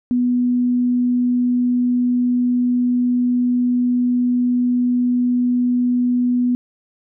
sine tone, 246.2 Hz, B3, 5 cents flat, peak -14 dBFS, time 0.11-6.55 s, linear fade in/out 0 ms, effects none

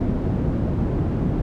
white low-pass noise, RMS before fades -22 dBFS, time 0-1.42 s, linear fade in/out 10 ms, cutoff 210 Hz, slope 12 dB/octave, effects none

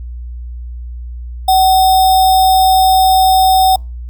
sine tone with sample-and-hold, 756 Hz, F#5, 37 cents sharp, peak -6 dBFS, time 1.48-3.76 s, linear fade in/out 5 ms, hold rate 4410 Hz, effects added 60 Hz sine -23 dBFS peak until 4.09 s + Opus 48 kbps

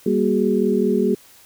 sine tone cluster, 197.5 / 236.7 / 372.3 / 416.9 Hz, G3 / A#3 / F#4 / G#4, +13 / +27 / +11 / +7 cents, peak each -21 dBFS, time 0.06-1.15 s, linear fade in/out 5 ms, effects white hiss -49 dBFS RMS until 1.45 s

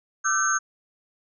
sine tone cluster, 1194 / 1327 / 1531 / 6470 Hz, D6 / E6 / G6 / G#8, +28 / +11 / -41 / -46 cents, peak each -28 / -27 / -24 / -25 dBFS, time 0.24-0.59 s, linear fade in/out 20 ms, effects none

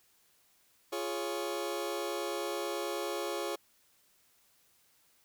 sawtooth chord, Db major, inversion first, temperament just, 346.5 / 415.8 / 554.4 Hz, F4 / Ab4 / Db5, -14 / +2 / 0 cents, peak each -34 dBFS, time 0.92-3.56 s, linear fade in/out 10 ms, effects white hiss -68 dBFS RMS until 5.24 s

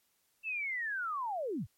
sine linear sweep, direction down, 2693 to 65.41 Hz, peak -33 dBFS, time 0.43-1.67 s, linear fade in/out 50 ms, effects white hiss -74 dBFS RMS until 1.77 s + MP3 64 kbps

